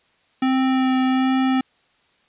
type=tone with vibrato; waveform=square; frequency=260.6 Hz; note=C4; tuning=7 cents flat; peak=-17 dBFS; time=0.42-1.61 s; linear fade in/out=5 ms; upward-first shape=sine; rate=1.3 Hz; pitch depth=10 cents each way; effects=white hiss -61 dBFS RMS until 2.28 s + resampled to 8000 Hz